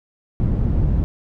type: low-pass noise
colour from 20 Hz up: white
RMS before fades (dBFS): -18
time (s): 0.4-1.04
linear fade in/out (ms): 0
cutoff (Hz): 120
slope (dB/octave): 12
effects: none